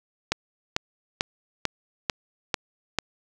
click train, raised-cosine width 0.2 ms, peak -5 dBFS, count 7, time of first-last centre 0.32-2.987 s, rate 2.25 Hz, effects none

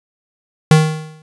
square tone with exponential decay, 156.1 Hz, D#3, 6 cents sharp, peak -4 dBFS, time 0.71-1.22 s, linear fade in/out 2 ms, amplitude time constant 110 ms, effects resampled to 24000 Hz

